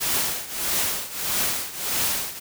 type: noise with tremolo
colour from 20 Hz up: white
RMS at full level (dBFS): -22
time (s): 0-2.4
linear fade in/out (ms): 20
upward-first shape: triangle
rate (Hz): 1.6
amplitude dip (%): 85
effects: none